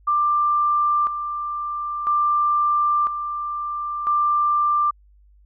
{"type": "tone with tremolo", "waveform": "sine", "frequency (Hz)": 1185, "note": "D6", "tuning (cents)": 15, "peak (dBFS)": -16, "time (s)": [0.07, 4.91], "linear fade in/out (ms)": 10, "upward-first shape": "square", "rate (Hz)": 0.5, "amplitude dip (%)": 60, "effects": ["added 50 Hz sine -50 dBFS peak until 5.45 s"]}